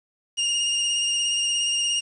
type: tone with vibrato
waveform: sawtooth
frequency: 2832 Hz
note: F7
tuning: 23 cents sharp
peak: -18 dBFS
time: 0.37-2.01 s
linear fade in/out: 20 ms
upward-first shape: sine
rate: 17 Hz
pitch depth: 25 cents each way
effects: resampled to 22050 Hz + 8-bit